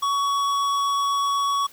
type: tone with tanh clipping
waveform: sine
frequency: 1123 Hz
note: C#6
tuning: 22 cents sharp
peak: -22 dBFS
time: 0.02-1.67 s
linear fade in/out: 10 ms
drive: 15 dB
effects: white hiss -49 dBFS RMS until 1.72 s